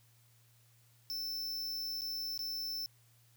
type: tone with dropouts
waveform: square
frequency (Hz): 5320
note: E8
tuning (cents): +15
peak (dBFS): -37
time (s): 1.1-2.86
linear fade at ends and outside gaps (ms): 0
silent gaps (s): 2.01-2.018 / 2.377-2.392
effects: added 117 Hz sine -65 dBFS peak until 3.36 s + white hiss -69 dBFS RMS until 3.36 s